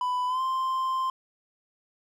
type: tone with pitch glide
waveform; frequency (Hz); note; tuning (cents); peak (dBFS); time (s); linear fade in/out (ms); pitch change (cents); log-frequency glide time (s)
triangle; 996 to 1045.5; B5 to C6; +14 to -2; -23; 0.01-1.1; 2; +84; 0.27-0.41
effects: none